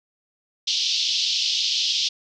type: band-pass noise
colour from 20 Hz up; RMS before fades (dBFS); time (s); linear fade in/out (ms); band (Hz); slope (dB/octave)
pink; -23; 0.67-2.09; 10; 3000 to 5600; 48
effects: none